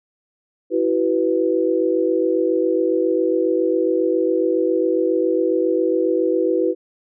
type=chord; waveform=sine; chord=E suspended second; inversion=none; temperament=equal with one note detuned; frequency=329.6 / 376.9 / 493.9 Hz; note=E4 / F#4 / B4; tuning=0 / +32 / 0 cents; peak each=-20 dBFS; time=0.7-6.75 s; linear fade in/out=50 ms; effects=none